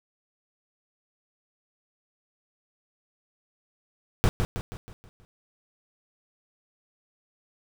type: noise with echo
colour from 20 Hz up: brown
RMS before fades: -19 dBFS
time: 4.24-4.29 s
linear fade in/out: 0 ms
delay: 160 ms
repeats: 6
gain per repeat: -6 dB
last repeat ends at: 5.25 s
effects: none